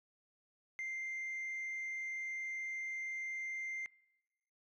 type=tone with frequency modulation; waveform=sine; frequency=2093 Hz; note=C7; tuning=in tune; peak=-36 dBFS; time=0.79-3.86 s; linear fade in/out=0 ms; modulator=46.4 Hz; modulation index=0.33; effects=noise-tail reverb RT60 1.0 s tail -26 dB re dry + tanh soft clip ceiling -37 dBFS